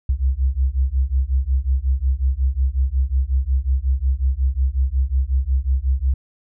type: beating tone pair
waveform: sine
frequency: 63.3 / 68.8 Hz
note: B1 / C#2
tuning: +43 / -12 cents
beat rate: 5.5 Hz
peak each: -19 dBFS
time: 0.09-6.14 s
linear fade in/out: 5 ms
effects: none